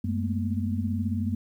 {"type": "tone cluster", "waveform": "sine", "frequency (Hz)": [93.8, 207, 221.6, 240.1], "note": ["F#2", "G#3", "A3", "B3"], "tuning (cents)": [24, -5, 13, -49], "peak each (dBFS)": [-28, -34, -31, -32], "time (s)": [0.04, 1.35], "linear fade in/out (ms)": 5, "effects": ["10-bit"]}